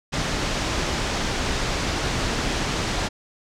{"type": "low-pass noise", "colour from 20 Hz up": "pink", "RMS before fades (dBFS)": -25, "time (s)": [0.12, 3.09], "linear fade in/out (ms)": 20, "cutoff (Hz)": 6900, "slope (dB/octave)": 24, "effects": []}